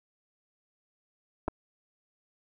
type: clicks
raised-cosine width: 1 ms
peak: -17 dBFS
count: 2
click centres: 1.48 / 1.483 s
effects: none